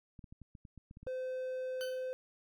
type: clicks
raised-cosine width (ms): 5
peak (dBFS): -39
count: 11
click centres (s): 0.192 / 0.242 / 0.325 / 0.417 / 0.552 / 0.652 / 0.777 / 0.911 / 0.971 / 1.03 / 1.067
type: tone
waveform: triangle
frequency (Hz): 514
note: C5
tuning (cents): -31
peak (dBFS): -34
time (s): 1.07-2.13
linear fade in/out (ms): 0
type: tone with exponential decay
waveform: 20% pulse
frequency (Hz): 1521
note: F#6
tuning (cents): +47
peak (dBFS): -34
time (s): 1.81-2.12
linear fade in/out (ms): 0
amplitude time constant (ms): 67
effects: none